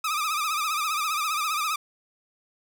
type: tone with vibrato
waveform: sawtooth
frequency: 1234 Hz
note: D#6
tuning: 15 cents flat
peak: -21 dBFS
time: 0.04-1.76 s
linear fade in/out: 5 ms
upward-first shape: sine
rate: 15 Hz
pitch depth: 93 cents each way
effects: none